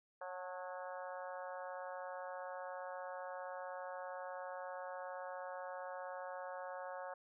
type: harmonic tone with a mistuned harmonic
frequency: 183 Hz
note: F#3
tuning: 19 cents flat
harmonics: 3 / 4 / 5 / 6 / 7 / 8 / 9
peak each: -47 / -50 / -51 / -53 / -56 / -56 / -56 dBFS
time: 0.21-7.14 s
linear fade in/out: 5 ms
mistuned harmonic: 5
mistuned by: -36 cents
effects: none